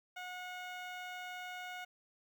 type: tone with notch filter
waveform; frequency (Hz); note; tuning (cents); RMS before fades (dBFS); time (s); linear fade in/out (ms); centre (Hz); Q
15% pulse; 727; F#5; -31; -45; 0.16-1.85; 10; 9900; 0.5
effects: 12-bit